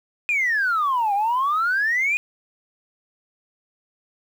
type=exponential two-way sweep; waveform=sine; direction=down then up; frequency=2489 to 784 to 2489 Hz; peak=-17 dBFS; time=0.29-2.17 s; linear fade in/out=0 ms; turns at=1.14 s; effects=tanh soft clip ceiling -15 dBFS + 8-bit